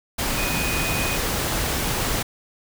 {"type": "tone in noise", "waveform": "sine", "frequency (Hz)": 2489, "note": "D#7", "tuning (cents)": 0, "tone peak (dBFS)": -28, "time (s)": [0.37, 1.17], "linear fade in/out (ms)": 10, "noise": "pink", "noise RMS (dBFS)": -24, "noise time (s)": [0.18, 2.23], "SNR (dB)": -7, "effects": []}